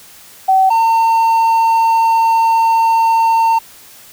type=tone pair in turn; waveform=sine / triangle; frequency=763 / 907.4 Hz; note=G5 / A#5; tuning=-47 / -47 cents; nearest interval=minor third; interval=300 cents; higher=second; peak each=-7 dBFS; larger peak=neither; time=0.48-0.7 / 0.7-3.59 s; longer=second; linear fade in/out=10 ms; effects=white hiss -40 dBFS RMS until 4.12 s